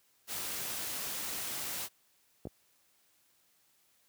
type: noise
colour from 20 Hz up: white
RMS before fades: -38 dBFS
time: 0.27-1.89 s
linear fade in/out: 50 ms
type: clicks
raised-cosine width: 2 ms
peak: -27 dBFS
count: 2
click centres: 2.454 / 2.471 s
effects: white hiss -70 dBFS RMS until 4.08 s + high-pass 60 Hz 12 dB/octave